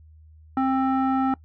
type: tone with low-pass filter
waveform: square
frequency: 264.5 Hz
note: C4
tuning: 19 cents sharp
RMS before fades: -22 dBFS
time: 0.57-1.34 s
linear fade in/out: 2 ms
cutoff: 1100 Hz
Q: 7.3
effects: noise-tail reverb RT60 0.1 s tail -22 dB re dry + added 78 Hz sine -47 dBFS peak until 1.44 s